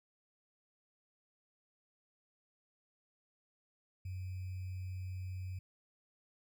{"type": "tone with sample-and-hold", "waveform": "sine", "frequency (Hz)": 92.5, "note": "F#2", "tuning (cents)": 0, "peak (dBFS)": -39, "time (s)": [4.05, 5.59], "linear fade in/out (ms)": 5, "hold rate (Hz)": 2450, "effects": []}